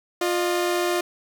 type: tone pair together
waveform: sawtooth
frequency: 352.1 / 610 Hz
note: F4 / D#5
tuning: +14 / -34 cents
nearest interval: minor seventh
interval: 952 cents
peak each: -18 / -24 dBFS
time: 0.21-1.01 s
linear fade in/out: 5 ms
effects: none